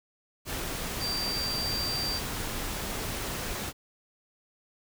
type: tone in noise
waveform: sine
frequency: 4699 Hz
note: D8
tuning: in tune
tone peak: -30 dBFS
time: 0.99-2.21 s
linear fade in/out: 50 ms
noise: pink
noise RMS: -34 dBFS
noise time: 0.45-3.73 s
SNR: +1 dB
effects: none